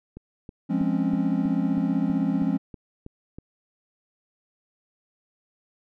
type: click train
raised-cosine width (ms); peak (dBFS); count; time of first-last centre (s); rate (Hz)
3; -26; 11; 0.17-3.385; 3.11
type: chord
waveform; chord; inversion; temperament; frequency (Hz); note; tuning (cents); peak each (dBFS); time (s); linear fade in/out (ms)
triangle; Db major seventh; first; equal; 174.61 / 207.7 / 261.6 / 277.2; F3 / Ab3 / C4 / Db4; 0 / 0 / 0 / 0; -25; 0.69-2.58; 20
effects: none